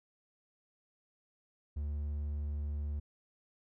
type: tone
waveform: triangle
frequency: 73.42 Hz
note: D2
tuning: in tune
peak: -32 dBFS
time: 1.76-3 s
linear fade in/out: 10 ms
effects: none